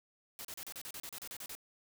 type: noise bursts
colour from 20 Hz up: white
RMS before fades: -45 dBFS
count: 13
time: 0.39-1.551 s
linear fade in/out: 0 ms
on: 57 ms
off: 35 ms
effects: none